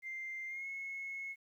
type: tone with pitch glide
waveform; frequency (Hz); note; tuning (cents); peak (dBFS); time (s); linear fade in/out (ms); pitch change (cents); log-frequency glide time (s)
sine; 2093 to 2181; C7 to C#7; 0 to -29; -39; 0.02-1.36; 50; +71; 0.47-0.67
effects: tanh soft clip ceiling -35 dBFS + 12-bit